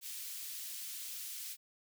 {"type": "high-pass noise", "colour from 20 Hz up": "white", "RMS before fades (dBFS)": -44, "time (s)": [0.01, 1.57], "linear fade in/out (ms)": 50, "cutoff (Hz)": 2900, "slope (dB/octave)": 12, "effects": []}